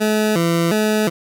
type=tone with vibrato; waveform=20% pulse; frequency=190 Hz; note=F#3; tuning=46 cents sharp; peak=-10 dBFS; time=0-1.1 s; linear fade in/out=20 ms; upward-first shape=square; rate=1.4 Hz; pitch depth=210 cents each way; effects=none